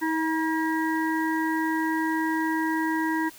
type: harmonic tone with a mistuned harmonic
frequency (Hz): 319.1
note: D#4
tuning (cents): +44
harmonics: 1 / 3 / 5 / 6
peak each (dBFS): -25 / -29 / -33 / -33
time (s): 0.01-3.3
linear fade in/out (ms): 20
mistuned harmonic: 5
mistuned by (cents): +24
effects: white hiss -48 dBFS RMS until 3.38 s